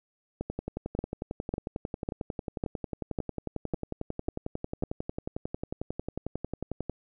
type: two click trains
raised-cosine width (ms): 2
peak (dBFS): -19 / -16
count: 73 / 8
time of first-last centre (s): 0.41-6.896 / 0.99-4.836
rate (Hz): 11.1 / 1.82
effects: none